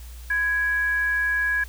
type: tone with frequency modulation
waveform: sine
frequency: 1661.2 Hz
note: G#6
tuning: in tune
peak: -20 dBFS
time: 0.3-1.64 s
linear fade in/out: 5 ms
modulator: 647 Hz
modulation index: 0.25
effects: added 60 Hz sine -37 dBFS peak until 1.68 s + white hiss -49 dBFS RMS until 1.68 s